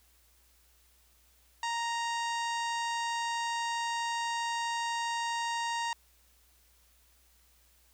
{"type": "harmonic tone with a mistuned harmonic", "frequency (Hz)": 932.3, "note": "A#5", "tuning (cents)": 0, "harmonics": [1, 2, 3, 4, 5, 6, 7, 8, 9], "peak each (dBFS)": [-32, -38, -42, -44, -46, -48, -49, -50, -51], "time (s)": [1.63, 5.93], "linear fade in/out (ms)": 2, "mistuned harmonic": 8, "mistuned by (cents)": -38, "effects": ["added 60 Hz sine -66 dBFS peak until 7.93 s", "white hiss -66 dBFS RMS until 7.93 s"]}